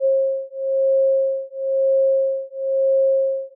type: beating tone pair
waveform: sine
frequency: 537 / 538 Hz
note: C5 / C5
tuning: +45 / +48 cents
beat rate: 1 Hz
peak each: -19 / -19 dBFS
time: 0-3.55 s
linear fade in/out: 50 ms
effects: none